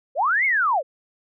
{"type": "linear two-way sweep", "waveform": "sine", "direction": "up then down", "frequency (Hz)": [478.9, 2217, 478.9], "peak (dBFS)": -17, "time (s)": [0.15, 0.83], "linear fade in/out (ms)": 50, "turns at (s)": 0.45, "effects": []}